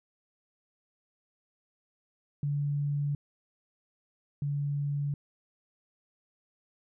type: tone pair in turn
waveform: sine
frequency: 144.1 / 143.37 Hz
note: D3 / D3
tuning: -33 / -41 cents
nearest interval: unison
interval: 8 cents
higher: first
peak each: -27 / -28 dBFS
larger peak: first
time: 2.43-3.15 / 4.42-5.14 s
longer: neither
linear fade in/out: 2 ms
effects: none